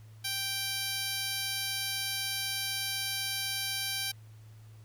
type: tone with band-pass filter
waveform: 10% pulse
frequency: 784 Hz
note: G5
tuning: in tune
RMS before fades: -34 dBFS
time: 0.24-4.12 s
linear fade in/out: 10 ms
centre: 9400 Hz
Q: 0.5
effects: added 109 Hz sine -49 dBFS peak until 4.84 s + pink hiss -64 dBFS RMS until 4.84 s